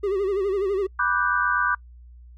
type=tone with vibrato; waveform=triangle; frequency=392 Hz; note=G4; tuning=in tune; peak=-19 dBFS; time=0.03-0.87 s; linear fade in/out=10 ms; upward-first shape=sine; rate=12 Hz; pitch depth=93 cents each way
type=chord; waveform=sine; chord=G major seventh; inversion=first; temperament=equal; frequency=987.8 / 1174.7 / 1480 / 1568 Hz; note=B5 / D6 / F#6 / G6; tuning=0 / 0 / 0 / 0 cents; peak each=-28 / -24 / -24 / -25 dBFS; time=0.99-1.75 s; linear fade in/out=5 ms
effects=noise-tail reverb RT60 0.1 s tail -26 dB re dry + added 60 Hz sine -43 dBFS peak until 2.37 s